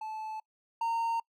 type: tone pair in turn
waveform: triangle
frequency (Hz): 871 / 919.3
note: A5 / A#5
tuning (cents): -18 / -24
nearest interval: minor second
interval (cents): 94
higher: second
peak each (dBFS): -34 / -26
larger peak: second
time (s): 0.01-0.4 / 0.81-1.2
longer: neither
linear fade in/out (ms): 5
effects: noise-tail reverb RT60 0.1 s tail -26 dB re dry